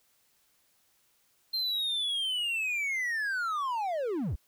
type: linear sweep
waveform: triangle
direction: down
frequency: 4186 to 44.15 Hz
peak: -27 dBFS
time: 1.53-4.36 s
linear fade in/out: 10 ms
effects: white hiss -69 dBFS RMS until 4.47 s